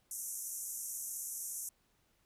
white band-pass noise, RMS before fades -42 dBFS, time 0.11-1.69 s, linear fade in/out 2 ms, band 5800 to 13000 Hz, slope 96 dB/octave, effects pink hiss -74 dBFS RMS until 2.25 s

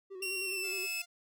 triangle tone with vibrato, 379.4 Hz, F#4, 43 cents sharp, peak -40 dBFS, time 0.1-0.87 s, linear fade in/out 20 ms, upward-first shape square, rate 9.6 Hz, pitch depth 47 cents each way
sawtooth tone with pitch glide, 2743 to 2609 Hz, F7 to E7, -32 to -18 cents, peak -31 dBFS, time 0.22-1.02 s, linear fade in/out 5 ms, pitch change -86 cents, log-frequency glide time 0.41-0.76 s
5% pulse tone, 698.5 Hz, F5, in tune, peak -38 dBFS, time 0.63-1.06 s, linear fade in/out 20 ms
effects none

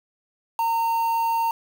triangle tone with quantisation, 917 Hz, A#5, 29 cents flat, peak -18 dBFS, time 0.59-1.51 s, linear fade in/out 2 ms, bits 6, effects none

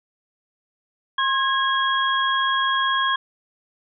sine tone cluster, 1068 / 1647 / 3291 Hz, C6 / G#6 / G#7, +35 / -15 / -16 cents, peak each -21 / -23 / -25 dBFS, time 1.18-3.16 s, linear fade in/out 5 ms, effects none

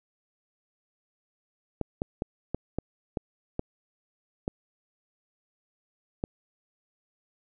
clicks, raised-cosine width 2 ms, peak -15 dBFS, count 9, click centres 1.813 / 2.019 / 2.221 / 2.546 / 2.786 / 3.172 / 3.594 / 4.479 / 6.239 s, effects none

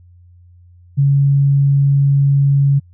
sine tone, 139.7 Hz, C#3, 14 cents sharp, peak -9 dBFS, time 0.97-2.8 s, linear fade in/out 20 ms, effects added 88 Hz sine -42 dBFS peak until 2.93 s

